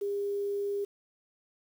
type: tone with quantisation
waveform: sine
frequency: 403.6 Hz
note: G#4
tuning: 49 cents flat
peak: -29 dBFS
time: 0.01-0.85 s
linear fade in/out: 10 ms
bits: 9
effects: none